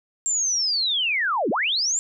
sine linear two-way sweep, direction down then up, 7459 to 185 to 7459 Hz, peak -20 dBFS, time 0.26-1.99 s, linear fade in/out 0 ms, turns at 1.5 s, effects none

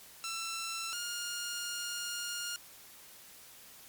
10% pulse tone pair in turn, 1341 / 1417.5 Hz, E6 / F6, +29 / +25 cents, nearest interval minor second, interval 96 cents, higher second, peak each -28 dBFS, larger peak neither, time 0.24-0.93 / 0.93-2.56 s, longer second, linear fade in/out 0 ms, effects white hiss -54 dBFS RMS until 3.88 s + MP3 96 kbps

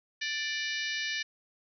harmonic tone with a mistuned harmonic, 587.3 Hz, D5, in tune, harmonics 3 / 4 / 5 / 6 / 7 / 8 / 9 / 10, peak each -35 / -37 / -39 / -41 / -42 / -43 / -44 / -45 dBFS, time 0.21-1.23 s, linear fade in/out 10 ms, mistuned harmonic 6, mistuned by +68 cents, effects none

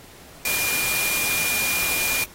sine tone in noise, 2416 Hz, D7, 48 cents sharp, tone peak -24 dBFS, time 0.45-2.24 s, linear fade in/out 2 ms, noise white, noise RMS -25 dBFS, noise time 0.45-2.24 s, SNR -2 dB, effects pink hiss -46 dBFS RMS until 2.34 s + AAC 48 kbps

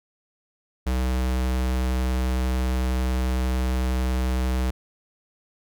square tone, 63.5 Hz, B1, 49 cents sharp, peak -22 dBFS, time 0.86-4.71 s, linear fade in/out 10 ms, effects none

